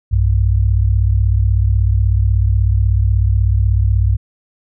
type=tone pair together; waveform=sine; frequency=61.74 / 98.05 Hz; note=B1 / G2; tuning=0 / +1 cents; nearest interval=minor sixth; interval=801 cents; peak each=-13 dBFS; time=0.11-4.17 s; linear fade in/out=20 ms; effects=none